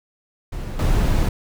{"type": "noise with level steps", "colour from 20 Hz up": "brown", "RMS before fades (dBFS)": [-28, -17], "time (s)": [0.52, 1.29], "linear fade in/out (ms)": 5, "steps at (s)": 0.79, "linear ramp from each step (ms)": 2, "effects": []}